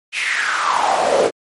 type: noise with high-pass filter sweep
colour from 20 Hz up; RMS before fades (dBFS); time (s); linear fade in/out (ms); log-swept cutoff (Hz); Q
brown; -17; 0.12-1.31; 50; 2600 to 430; 5.2
effects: MP3 48 kbps